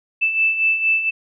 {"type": "beating tone pair", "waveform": "sine", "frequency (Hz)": [2637, 2641.3], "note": ["E7", "E7"], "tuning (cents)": [0, 3], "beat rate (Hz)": 4.3, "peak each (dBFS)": [-23, -16], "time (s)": [0.21, 1.11], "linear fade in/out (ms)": 20, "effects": []}